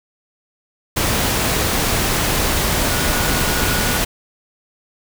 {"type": "tone in noise", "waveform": "sine", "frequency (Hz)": 1457, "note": "F#6", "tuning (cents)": -27, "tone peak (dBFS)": -28, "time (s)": [2.9, 3.98], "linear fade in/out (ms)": 10, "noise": "pink", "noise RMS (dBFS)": -18, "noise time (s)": [0.96, 4.05], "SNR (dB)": -13, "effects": []}